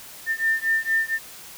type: beating tone pair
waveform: sine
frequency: 1796 / 1800.3 Hz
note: A6 / A6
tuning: +35 / +39 cents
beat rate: 4.3 Hz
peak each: -23 dBFS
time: 0.26-1.19 s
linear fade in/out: 50 ms
effects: white hiss -42 dBFS RMS until 1.57 s